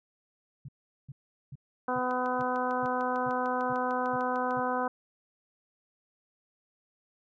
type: tone bursts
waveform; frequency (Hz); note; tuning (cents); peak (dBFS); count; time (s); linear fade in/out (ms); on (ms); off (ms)
sine; 136.5; C#3; -26; -39; 10; 0.65-4.6; 5; 35; 400
type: harmonic tone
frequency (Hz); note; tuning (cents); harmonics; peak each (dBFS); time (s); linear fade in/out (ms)
251.5; B3; +32; 1 / 2 / 3 / 4 / 5 / 6; -35 / -33 / -33 / -33 / -36 / -38; 1.88-4.88; 5
type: click train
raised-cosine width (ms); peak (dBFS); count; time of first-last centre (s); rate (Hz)
0.2; -32; 17; 2.11-4.509; 6.67
effects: none